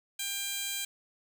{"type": "tone with high-pass filter", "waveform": "15% pulse", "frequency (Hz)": 797, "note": "G5", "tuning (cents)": 28, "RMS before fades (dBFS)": -35, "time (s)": [0.19, 0.85], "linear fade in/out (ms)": 5, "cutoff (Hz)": 4100, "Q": 0.82, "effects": ["10-bit"]}